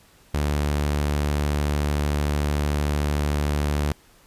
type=tone; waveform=sawtooth; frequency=73.4 Hz; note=D2; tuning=in tune; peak=-17 dBFS; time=0.34-3.92 s; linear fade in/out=0 ms; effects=pink hiss -55 dBFS RMS until 4.26 s + resampled to 32000 Hz